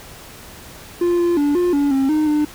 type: tone with pitch steps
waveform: triangle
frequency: 349 / 346.2 / 289.3 / 354.2 / 285.2 / 269.3 / 307.2 / 299.7 Hz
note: F4 / F4 / D4 / F4 / C#4 / C#4 / D#4 / D4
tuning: -1 / -15 / -26 / +24 / +49 / -50 / -22 / +35 cents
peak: -12 dBFS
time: 1.01-2.45 s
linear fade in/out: 5 ms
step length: 180 ms
effects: pink hiss -39 dBFS RMS until 2.54 s